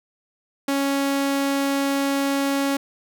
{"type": "tone", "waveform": "sawtooth", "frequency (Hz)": 277.2, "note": "C#4", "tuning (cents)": 0, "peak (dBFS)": -16, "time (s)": [0.68, 2.77], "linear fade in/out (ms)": 5, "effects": []}